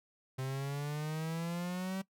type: exponential sweep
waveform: 45% pulse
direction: up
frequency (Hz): 130 to 193.1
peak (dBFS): -35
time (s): 0.38-2.02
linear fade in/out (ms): 10
effects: noise-tail reverb RT60 0.1 s tail -20 dB re dry